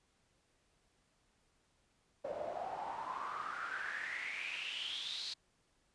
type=noise with band-pass filter sweep; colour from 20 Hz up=pink; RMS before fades=-42 dBFS; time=2.24-5.34 s; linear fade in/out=10 ms; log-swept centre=560 to 4300 Hz; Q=7.7; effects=pink hiss -75 dBFS RMS until 5.94 s + resampled to 22050 Hz